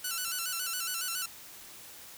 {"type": "tone with vibrato", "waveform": "5% pulse", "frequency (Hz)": 1417, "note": "F6", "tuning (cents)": 25, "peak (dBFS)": -21, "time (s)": [0.04, 1.26], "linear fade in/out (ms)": 5, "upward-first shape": "square", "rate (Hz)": 7.2, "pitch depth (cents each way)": 81, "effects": ["white hiss -49 dBFS RMS until 2.17 s"]}